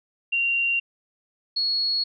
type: tone pair in turn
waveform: sine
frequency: 2764 / 4340 Hz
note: F7 / C#8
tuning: -19 / -37 cents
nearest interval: minor sixth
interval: 782 cents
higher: second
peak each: -20 / -21 dBFS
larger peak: first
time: 0.32-0.8 / 1.56-2.04 s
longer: neither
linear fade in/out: 10 ms
effects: none